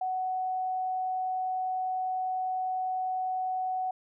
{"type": "tone", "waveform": "sine", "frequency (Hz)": 745, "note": "F#5", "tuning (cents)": 12, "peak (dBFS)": -28, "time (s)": [0.01, 3.91], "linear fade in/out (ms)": 5, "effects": []}